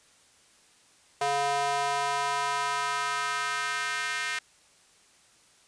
square tone with high-pass filter sweep, 141.3 Hz, C#3, 34 cents sharp, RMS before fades -29 dBFS, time 1.21-4.39 s, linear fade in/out 5 ms, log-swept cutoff 650 to 1800 Hz, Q 2.3, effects white hiss -60 dBFS RMS until 5.67 s + resampled to 22050 Hz

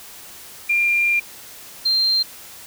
sine tone pair in turn, 2392 / 4167 Hz, D7 / C8, +31 / -8 cents, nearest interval minor seventh, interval 961 cents, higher second, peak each -15 dBFS, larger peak neither, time 0.69-1.2 / 1.85-2.23 s, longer first, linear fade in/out 10 ms, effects white hiss -40 dBFS RMS until 2.66 s

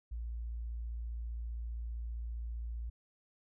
sine tone, 57.6 Hz, A#1, 20 cents flat, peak -37 dBFS, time 0.11-2.9 s, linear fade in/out 10 ms, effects none

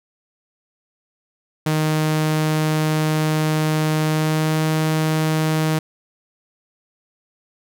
sawtooth tone with pitch glide, 155.3 to 157.01 Hz, D#3 to D#3, -3 to +16 cents, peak -13 dBFS, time 1.66-5.79 s, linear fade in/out 5 ms, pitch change +19 cents, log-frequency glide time 4.04-4.63 s, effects none

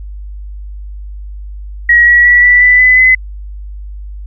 sine tone with pitch steps, 1905 / 1924.9 / 1945 / 1965.4 / 1985.9 / 2007 / 2028 Hz, A#6 / B6 / B6 / B6 / B6 / B6 / B6, +37 / -45 / -27 / -9 / +9 / +27 / +45 cents, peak -3 dBFS, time 1.89-3.15 s, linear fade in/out 5 ms, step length 180 ms, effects added 50 Hz sine -23 dBFS peak until 4.26 s

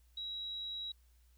sine tone, 3870 Hz, B7, 36 cents flat, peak -39 dBFS, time 0.17-0.92 s, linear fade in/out 5 ms, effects added 60 Hz sine -63 dBFS peak until 1.37 s + white hiss -75 dBFS RMS until 1.37 s

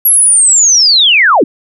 sine linear sweep, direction down, 11550 to 213.4 Hz, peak -4 dBFS, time 0.05-1.44 s, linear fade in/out 5 ms, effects none

